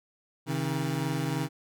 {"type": "tone pair together", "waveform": "25% pulse", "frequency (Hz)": [135.2, 158.26], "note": ["C#3", "D#3"], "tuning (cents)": [-43, 30], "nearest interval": "minor third", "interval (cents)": 273, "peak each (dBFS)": -27, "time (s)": [0.46, 1.49], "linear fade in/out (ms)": 50, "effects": []}